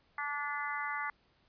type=harmonic tone; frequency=290 Hz; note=D4; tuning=22 cents flat; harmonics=3 / 4 / 5 / 6 / 7; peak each=-41 / -39 / -41 / -42 / -40 dBFS; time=0.18-1.1 s; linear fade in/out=2 ms; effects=pink hiss -70 dBFS RMS until 1.48 s + resampled to 11025 Hz